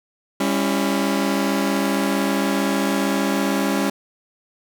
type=chord; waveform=sawtooth; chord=C# diminished; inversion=second; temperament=just; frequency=199.57 / 277.2 / 332.6 Hz; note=G3 / C#4 / E4; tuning=+31 / 0 / +16 cents; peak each=-18 / -18 / -23 dBFS; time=0.4-3.9 s; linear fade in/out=5 ms; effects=none